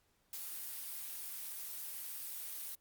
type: noise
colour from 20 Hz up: blue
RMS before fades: -44 dBFS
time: 0.33-2.75 s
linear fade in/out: 2 ms
effects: pink hiss -75 dBFS RMS until 2.8 s + Opus 48 kbps